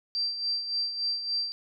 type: tone with tremolo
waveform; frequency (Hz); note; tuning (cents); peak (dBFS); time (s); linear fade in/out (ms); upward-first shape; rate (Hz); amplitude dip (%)
sine; 4700; D8; +1; -25; 0.15-1.52; 0; sine; 3.5; 60
effects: none